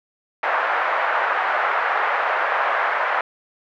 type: band-pass noise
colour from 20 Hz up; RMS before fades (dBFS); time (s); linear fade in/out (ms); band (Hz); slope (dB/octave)
white; -21; 0.43-3.21; 2; 590 to 1700; 24
effects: none

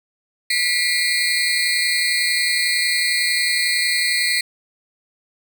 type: tone cluster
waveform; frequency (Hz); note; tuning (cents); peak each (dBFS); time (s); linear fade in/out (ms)
35% pulse; 1966 / 2131 / 2395 / 4231 / 4449; B6 / C7 / D7 / C8 / C#8; -8 / +31 / +33 / +19 / +5; -20 / -22 / -24 / -21 / -27; 0.5-4.41; 5
effects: none

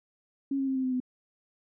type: tone with pitch steps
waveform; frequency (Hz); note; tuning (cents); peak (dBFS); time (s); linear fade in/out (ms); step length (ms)
sine; 274.8 / 270.2 / 265.7 / 261.3 / 257 / 252.7; C#4 / C#4 / C4 / C4 / C4 / B3; -15 / -44 / +27 / -2 / -31 / +40; -26; 0.51-1.002; 5; 82
effects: none

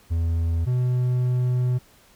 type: tone pair in turn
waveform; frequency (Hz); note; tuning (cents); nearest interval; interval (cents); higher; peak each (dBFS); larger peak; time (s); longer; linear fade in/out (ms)
triangle; 83.1 / 124.98; E2 / B2; +15 / +21; perfect fifth; 706; second; -18 / -17; second; 0.1-0.66 / 0.66-1.79; second; 20
effects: pink hiss -55 dBFS RMS until 2.15 s

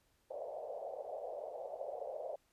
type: band-pass noise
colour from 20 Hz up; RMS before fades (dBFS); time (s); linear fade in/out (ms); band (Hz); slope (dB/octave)
pink; -44; 0.3-2.36; 10; 520 to 690; 48
effects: pink hiss -75 dBFS RMS until 2.52 s + resampled to 32000 Hz

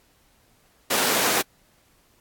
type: high-pass noise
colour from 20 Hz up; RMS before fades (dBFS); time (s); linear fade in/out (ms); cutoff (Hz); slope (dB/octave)
pink; -22; 0.9-1.42; 10; 320; 12
effects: pink hiss -61 dBFS RMS until 2.2 s + AAC 64 kbps

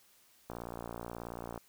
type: click train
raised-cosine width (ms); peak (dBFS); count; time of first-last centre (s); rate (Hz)
1; -27; 64; 0.5-1.577; 58.5
effects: white hiss -65 dBFS RMS until 1.68 s

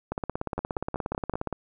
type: two click trains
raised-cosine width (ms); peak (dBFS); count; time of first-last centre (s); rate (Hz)
1; -15 / -16; 24 / 6; 0.12-1.473 / 0.58-1.527; 17 / 5.28
effects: none

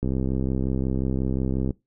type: click train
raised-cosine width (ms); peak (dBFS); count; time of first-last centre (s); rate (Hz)
3; -13; 111; 0.03-1.707; 65.6
effects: noise-tail reverb RT60 0.2 s tail -22 dB re dry

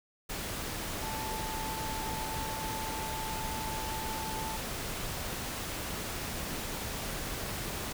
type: tone in noise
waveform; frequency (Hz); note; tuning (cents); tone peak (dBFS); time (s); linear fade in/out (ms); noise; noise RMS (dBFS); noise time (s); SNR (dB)
sine; 879; A5; -2; -38; 1.02-4.57; 10; pink; -37; 0.29-7.93; -4
effects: none

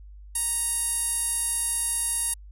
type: tone with band-pass filter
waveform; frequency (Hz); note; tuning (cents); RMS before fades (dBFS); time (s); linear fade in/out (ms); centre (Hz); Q
sawtooth; 935; A#5; +5; -27; 0.35-2.34; 5; 10000; 7.6
effects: added 50 Hz sine -42 dBFS peak until 2.51 s

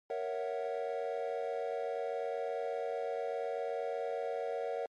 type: chord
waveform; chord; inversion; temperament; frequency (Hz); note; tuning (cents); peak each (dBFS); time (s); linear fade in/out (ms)
triangle; F# dominant seventh; first; equal; 466.2 / 554.4 / 659.3 / 740; A#4 / C#5 / E5 / F#5; 0 / 0 / 0 / 0; -35 / -37 / -39 / -39; 0.1-4.86; 2
effects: tanh soft clip ceiling -24 dBFS + MP3 48 kbps

